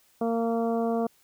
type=harmonic tone; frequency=230 Hz; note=A#3; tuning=23 cents flat; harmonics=1 / 2 / 3 / 4 / 5 / 6; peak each=-27 / -28 / -30 / -42 / -40 / -48 dBFS; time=0.21-1.07 s; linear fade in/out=5 ms; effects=white hiss -63 dBFS RMS until 1.23 s